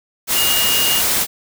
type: tone in noise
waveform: sine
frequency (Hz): 2849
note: F7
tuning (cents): +34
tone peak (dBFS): -18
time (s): 0.33-1.03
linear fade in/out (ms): 50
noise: white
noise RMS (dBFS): -17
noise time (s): 0.27-1.27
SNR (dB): -4
effects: none